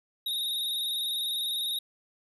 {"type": "tone with vibrato", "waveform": "square", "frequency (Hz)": 3729, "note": "A#7", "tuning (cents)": 0, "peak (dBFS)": -29, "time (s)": [0.26, 1.79], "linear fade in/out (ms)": 5, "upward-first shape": "square", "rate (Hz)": 20, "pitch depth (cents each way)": 40, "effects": []}